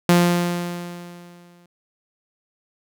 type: tone with exponential decay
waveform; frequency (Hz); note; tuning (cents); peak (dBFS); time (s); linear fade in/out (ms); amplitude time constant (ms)
sawtooth; 174.61; F3; 0; -7; 0.09-1.66; 2; 340
effects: none